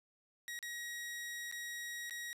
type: tone with dropouts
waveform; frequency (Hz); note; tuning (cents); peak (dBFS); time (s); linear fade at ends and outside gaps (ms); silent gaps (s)
sawtooth; 1900; A#6; +33; -38; 0.48-2.33; 0; 0.59-0.627 / 1.514-1.524 / 2.097-2.108
effects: resampled to 32000 Hz + 12-bit